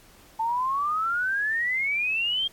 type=exponential sweep; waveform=sine; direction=up; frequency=882 to 3234 Hz; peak=-23 dBFS; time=0.39-2.48 s; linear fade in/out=10 ms; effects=pink hiss -54 dBFS RMS until 2.52 s + AAC 64 kbps